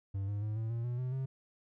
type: tone with pitch steps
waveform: triangle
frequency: 98 / 102.34 / 106.87 / 111.6 / 116.54 / 121.7 / 127.09 / 132.72 Hz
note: G2 / G#2 / A2 / A2 / A#2 / B2 / C3 / C3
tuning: 0 / -25 / -50 / +25 / 0 / -25 / -50 / +25 cents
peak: -31 dBFS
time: 0.14-1.26 s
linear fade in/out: 10 ms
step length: 140 ms
effects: none